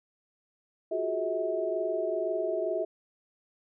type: tone cluster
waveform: sine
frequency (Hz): 353 / 375.1 / 420.6 / 644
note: F4 / F#4 / G#4 / E5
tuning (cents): +19 / +24 / +22 / -41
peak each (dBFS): -35 / -34 / -35 / -30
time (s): 0.91-2.85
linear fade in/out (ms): 10
effects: none